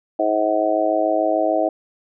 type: harmonic tone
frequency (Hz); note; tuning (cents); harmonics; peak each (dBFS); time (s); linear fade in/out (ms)
106.8; G#2; +49; 3 / 4 / 5 / 6 / 7; -23 / -29 / -24 / -19 / -23; 0.19-1.69; 5
effects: none